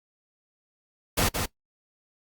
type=noise with echo; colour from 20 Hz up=pink; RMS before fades=-23 dBFS; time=1.17-1.29 s; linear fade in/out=10 ms; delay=170 ms; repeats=1; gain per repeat=-5 dB; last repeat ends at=1.46 s; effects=noise-tail reverb RT60 0.1 s tail -20 dB re dry + Opus 48 kbps